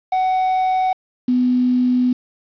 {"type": "tone pair in turn", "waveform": ["triangle", "sine"], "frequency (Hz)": [748, 249.6], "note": ["F#5", "B3"], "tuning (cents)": [19, 19], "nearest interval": "octave + perfect fifth", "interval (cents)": 1900, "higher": "first", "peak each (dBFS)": -13, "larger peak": "neither", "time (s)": [[0.12, 0.93], [1.28, 2.13]], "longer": "second", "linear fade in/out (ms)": 5, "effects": ["resampled to 11025 Hz", "7-bit"]}